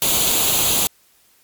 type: noise with comb filter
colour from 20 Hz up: white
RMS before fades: -17 dBFS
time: 0.02-0.87 s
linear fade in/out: 0 ms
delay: 0.28 ms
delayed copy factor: +0.65
effects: white hiss -56 dBFS RMS until 1.43 s + MP3 96 kbps